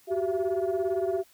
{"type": "tone cluster", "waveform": "sine", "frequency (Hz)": [373.2, 390.8, 673], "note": ["F#4", "G4", "E5"], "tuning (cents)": [15, -5, 36], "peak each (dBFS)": [-27, -28, -29], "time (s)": [0.07, 1.24], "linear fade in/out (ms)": 50, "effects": ["tanh soft clip ceiling -20 dBFS", "white hiss -60 dBFS RMS until 1.33 s"]}